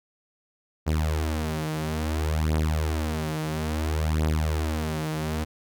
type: beating tone pair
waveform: sawtooth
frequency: 77.5 / 78.09 Hz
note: D#2 / D#2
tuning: -6 / +7 cents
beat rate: 0.59 Hz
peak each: -23 / -23 dBFS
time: 0.86-5.45 s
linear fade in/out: 20 ms
effects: none